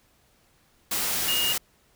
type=tone in noise; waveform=sine; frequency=2848 Hz; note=F7; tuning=33 cents sharp; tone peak=-24 dBFS; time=1.28-1.53 s; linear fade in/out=5 ms; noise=white; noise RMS=-27 dBFS; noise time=0.91-1.58 s; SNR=0 dB; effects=pink hiss -63 dBFS RMS until 1.95 s